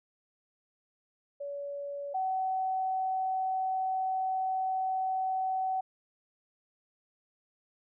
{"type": "tone pair in turn", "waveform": "sine", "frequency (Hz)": [568, 755.8], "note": ["C#5", "F#5"], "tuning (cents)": [42, 37], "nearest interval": "perfect fourth", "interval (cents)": 495, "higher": "second", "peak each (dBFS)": [-35, -28], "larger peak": "second", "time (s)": [[1.4, 2.14], [2.14, 5.81]], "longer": "second", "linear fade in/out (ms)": 10, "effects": []}